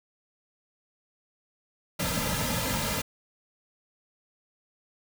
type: noise with comb filter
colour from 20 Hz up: pink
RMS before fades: -29 dBFS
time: 1.99-3.02 s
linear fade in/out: 10 ms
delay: 2.7 ms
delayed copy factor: -0.85
effects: none